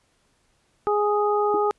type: harmonic tone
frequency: 415.3 Hz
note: G#4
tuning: in tune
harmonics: 1 / 2 / 3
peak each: -21 / -24 / -26 dBFS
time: 0.87-1.71 s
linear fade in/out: 0 ms
type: tone with exponential decay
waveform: sine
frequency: 329.6 Hz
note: E4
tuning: in tune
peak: -21 dBFS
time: 1.54-1.62 s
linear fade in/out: 2 ms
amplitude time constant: 17 ms
effects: pink hiss -66 dBFS RMS until 1.78 s + resampled to 24000 Hz